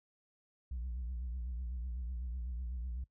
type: tone with vibrato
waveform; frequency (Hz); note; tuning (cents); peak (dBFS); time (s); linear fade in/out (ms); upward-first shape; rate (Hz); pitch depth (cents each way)
sine; 61; B1; -21; -35; 0.71-3.04; 5; triangle; 8; 140
effects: noise-tail reverb RT60 0.1 s tail -21 dB re dry + tanh soft clip ceiling -35 dBFS